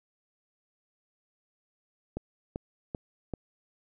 click train, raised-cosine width 2 ms, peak -20 dBFS, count 4, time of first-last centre 2.17-3.337 s, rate 2.57 Hz, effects none

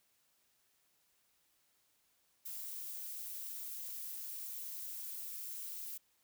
violet noise with amplitude modulation, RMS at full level -42 dBFS, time 2.45-5.98 s, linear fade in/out 10 ms, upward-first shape sine, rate 219 Hz, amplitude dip 55%, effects white hiss -75 dBFS RMS until 6.23 s

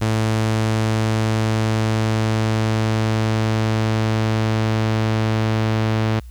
sawtooth tone with low-pass filter sweep, 110 Hz, A2, in tune, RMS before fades -19 dBFS, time 0.01-6.2 s, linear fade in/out 10 ms, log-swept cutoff 9100 to 4400 Hz, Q 0.78, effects added 60 Hz sine -34 dBFS peak until 6.3 s + white hiss -56 dBFS RMS until 6.3 s

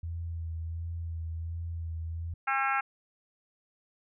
sine tone with vibrato, 82.9 Hz, E2, 10 cents sharp, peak -33 dBFS, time 0.03-2.34 s, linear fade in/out 5 ms, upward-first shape sine, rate 1.4 Hz, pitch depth 27 cents each way
harmonic tone, 270 Hz, C#4, 45 cents flat, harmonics 3 / 4 / 5 / 6 / 7 / 8 / 9 / 10, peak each -31 / -38 / -30 / -33 / -43 / -36 / -39 / -42 dBFS, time 2.47-2.81 s, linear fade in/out 10 ms
effects none

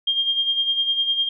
sine tone with tremolo, 3212 Hz, G7, 41 cents sharp, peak -16 dBFS, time 0.07-1.29 s, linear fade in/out 5 ms, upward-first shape sine, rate 9.9 Hz, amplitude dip 60%, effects none

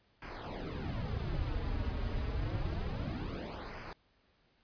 brown noise with flanger, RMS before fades -37 dBFS, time 0.22-3.93 s, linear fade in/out 2 ms, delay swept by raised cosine 0.26 to 5.96 ms, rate 0.28 Hz, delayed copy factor -0.8, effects pink hiss -71 dBFS RMS until 4.63 s + resampled to 11025 Hz

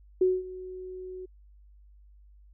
sine tone with ADSR envelope, 370 Hz, F#4, in tune, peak -18 dBFS, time 0.21-1.26 s, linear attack 6 ms, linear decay 210 ms, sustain -19 dB, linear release 11 ms, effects added 50 Hz sine -52 dBFS peak until 2.53 s

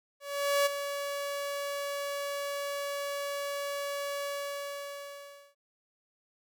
sawtooth tone with ADSR envelope, 567 Hz, C#5, 39 cents sharp, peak -19 dBFS, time 0.2-5.55 s, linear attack 460 ms, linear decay 17 ms, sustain -10 dB, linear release 1300 ms, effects none

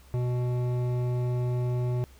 triangle tone with hard clipping, 123.47 Hz, B2, in tune, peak -27 dBFS, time 0.14-2.04 s, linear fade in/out 0 ms, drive 16 dB, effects added 66 Hz sine -52 dBFS peak until 2.19 s + pink hiss -58 dBFS RMS until 2.19 s

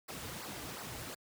pink noise with flanger, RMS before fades -44 dBFS, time 0.08-1.15 s, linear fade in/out 10 ms, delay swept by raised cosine 0.3 to 5.5 ms, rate 2.8 Hz, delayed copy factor -0.8, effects high-pass 60 Hz 12 dB/octave

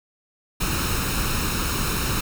pink noise with comb filter, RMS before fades -24 dBFS, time 0.6-2.21 s, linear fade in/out 10 ms, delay 0.75 ms, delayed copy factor +0.6, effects none

